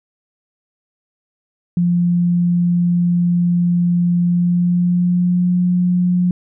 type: tone with pitch glide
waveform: sine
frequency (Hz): 174.6 to 178.78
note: F3 to F3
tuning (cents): 0 to +41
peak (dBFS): -12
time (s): 1.77-6.31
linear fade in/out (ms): 2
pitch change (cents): +41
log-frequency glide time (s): 4.23-5.53
effects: none